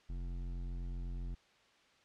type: tone with hard clipping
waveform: sine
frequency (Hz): 44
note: F1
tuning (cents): +14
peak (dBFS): -40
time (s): 0.09-1.35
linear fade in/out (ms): 10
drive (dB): 12
effects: white hiss -67 dBFS RMS until 2.04 s + low-pass 4000 Hz 12 dB/octave